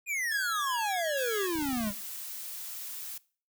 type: exponential sweep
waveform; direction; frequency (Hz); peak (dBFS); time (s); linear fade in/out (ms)
square; down; 2489 to 196; -30; 0.06-1.93; 50
type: tone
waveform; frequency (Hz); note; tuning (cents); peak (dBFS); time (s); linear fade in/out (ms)
35% pulse; 1661.2; G#6; 0; -33; 0.31-1.47; 10
type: noise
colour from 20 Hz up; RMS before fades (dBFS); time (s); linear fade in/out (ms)
blue; -40; 1.17-3.18; 5
type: clicks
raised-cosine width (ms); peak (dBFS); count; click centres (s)
5; -35; 11; 1.556 / 1.588 / 1.625 / 1.658 / 1.689 / 1.73 / 1.773 / 1.807 / 1.841 / 1.872 / 1.905
effects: noise-tail reverb RT60 0.4 s tail -21 dB re dry